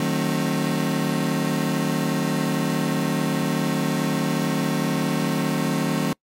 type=chord; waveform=35% pulse; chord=D# diminished seventh; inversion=none; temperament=just; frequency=155.56 / 186.68 / 224 / 268.8 Hz; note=D#3 / F#3 / A3 / C4; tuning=0 / +16 / +31 / +47 cents; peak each=-24 / -25 / -25 / -24 dBFS; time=0-6.13 s; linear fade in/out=2 ms; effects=noise-tail reverb RT60 0.1 s tail -26 dB re dry + MP3 64 kbps